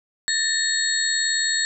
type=tone cluster; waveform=sine; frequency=1773 / 1852 / 3735 / 4316 / 7650 Hz; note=A6 / A#6 / A#7 / C#8 / A#8; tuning=+13 / -12 / +3 / -47 / +44 cents; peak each=-25 / -29 / -29 / -25 / -25 dBFS; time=0.28-1.65 s; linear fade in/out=0 ms; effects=none